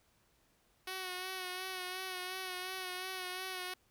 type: tone with vibrato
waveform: 5% pulse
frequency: 370 Hz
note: F#4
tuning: in tune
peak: -28 dBFS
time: 0.87-3.74 s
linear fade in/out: 5 ms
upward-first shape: sine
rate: 2.8 Hz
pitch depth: 33 cents each way
effects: pink hiss -72 dBFS RMS until 3.9 s